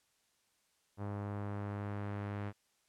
sawtooth tone with low-pass filter sweep, 101.9 Hz, G#2, 32 cents flat, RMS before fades -40 dBFS, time 0.97-2.53 s, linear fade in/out 50 ms, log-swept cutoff 1100 to 2000 Hz, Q 1.1, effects white hiss -75 dBFS RMS until 2.88 s + low-pass 10000 Hz 12 dB/octave

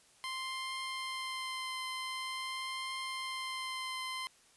15% pulse tone with vibrato, 1044 Hz, C6, 4 cents flat, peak -31 dBFS, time 0.24-4.27 s, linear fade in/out 0 ms, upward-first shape triangle, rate 0.46 Hz, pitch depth 14 cents each way, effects white hiss -64 dBFS RMS until 4.56 s + resampled to 24000 Hz

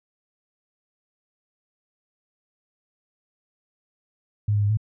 sine tone with pitch steps, 104.3 / 103.3 / 102.3 / 108.3 Hz, G#2 / G#2 / G#2 / A2, +8 / -9 / -26 / -27 cents, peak -18 dBFS, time 4.48-4.772 s, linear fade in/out 5 ms, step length 73 ms, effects none

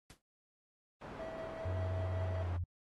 pink noise with exponential decay, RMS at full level -50 dBFS, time 0.1-0.22 s, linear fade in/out 0 ms, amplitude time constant 24 ms
white low-pass noise, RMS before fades -48 dBFS, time 1.01-2.57 s, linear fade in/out 5 ms, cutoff 860 Hz, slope 12 dB/octave
triangle tone with tremolo, 649 Hz, E5, 27 cents flat, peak -40 dBFS, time 1.19-2.43 s, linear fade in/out 10 ms, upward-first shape square, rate 5.2 Hz, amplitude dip 30%
sine tone with pitch glide, 91.6 to 87.62 Hz, F#2 to F2, -17 to +6 cents, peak -34 dBFS, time 1.65-2.64 s, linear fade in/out 5 ms, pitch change -77 cents, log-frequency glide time 2.3-2.49 s
effects AAC 32 kbps

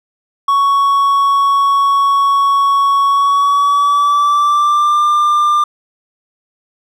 triangle tone with pitch glide, 1114 to 1194 Hz, C#6 to D6, +8 to +28 cents, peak -7 dBFS, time 0.48-5.64 s, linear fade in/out 5 ms, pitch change +120 cents, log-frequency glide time 3.08-5.03 s, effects none

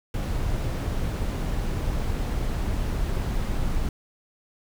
brown noise, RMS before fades -26 dBFS, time 0.14-3.89 s, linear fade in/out 2 ms, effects none

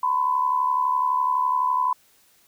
sine tone with amplitude modulation, 1006 Hz, B5, 32 cents sharp, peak -16 dBFS, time 0.03-1.93 s, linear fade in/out 5 ms, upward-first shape sine, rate 71.9 Hz, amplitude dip 65%, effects white hiss -59 dBFS RMS until 2.47 s

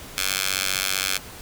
10% pulse tone with high-pass filter, 95.4 Hz, G2, 47 cents flat, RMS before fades -25 dBFS, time 0.17-1.18 s, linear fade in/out 10 ms, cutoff 2400 Hz, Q 0.71, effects pink hiss -40 dBFS RMS until 1.41 s

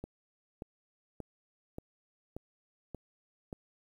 click train, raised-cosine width 2 ms, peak -27 dBFS, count 7, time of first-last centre 0.04-3.528 s, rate 1.72 Hz, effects 10-bit

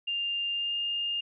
sine tone with pitch glide, 2800 to 2819 Hz, F7 to F7, +4 to +16 cents, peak -28 dBFS, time 0.07-1.21 s, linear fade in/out 10 ms, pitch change +12 cents, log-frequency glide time 0.53-0.76 s, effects none

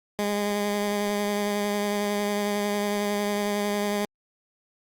15% pulse tone with vibrato, 205.3 Hz, G#3, 20 cents flat, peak -18 dBFS, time 0.19-4.05 s, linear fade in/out 0 ms, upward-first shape sine, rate 11 Hz, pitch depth 15 cents each way, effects Opus 48 kbps

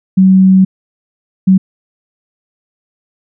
sine tone bursts at uneven times, 189 Hz, F#3, 37 cents sharp, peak -3 dBFS, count 2, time 0.17-0.65 / 1.47-1.58 s, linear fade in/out 10 ms, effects none

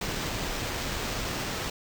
pink noise with sample-and-hold, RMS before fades -32 dBFS, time 0.01-1.7 s, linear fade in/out 5 ms, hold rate 11025 Hz, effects none

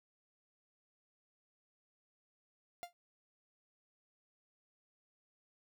45% pulse tone with exponential decay, 698.5 Hz, F5, in tune, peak -38 dBFS, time 2.83-2.93 s, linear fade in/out 0 ms, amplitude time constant 20 ms, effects none

